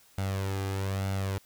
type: tone with flanger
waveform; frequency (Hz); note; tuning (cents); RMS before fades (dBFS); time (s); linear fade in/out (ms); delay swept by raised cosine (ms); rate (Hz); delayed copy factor
sawtooth; 97; G2; -18; -31; 0.18-1.38; 0; 1.4 to 2.5; 1.1; +0.55
effects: white hiss -60 dBFS RMS until 1.45 s